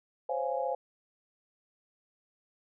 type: chord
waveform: sine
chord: Db major seventh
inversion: third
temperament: just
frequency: 519.7 / 554.4 / 693 / 831.5 Hz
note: C5 / Db5 / F5 / Ab5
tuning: -12 / 0 / -14 / +2 cents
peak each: -33 / -36 / -36 / -35 dBFS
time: 0.29-0.75 s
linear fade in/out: 5 ms
effects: none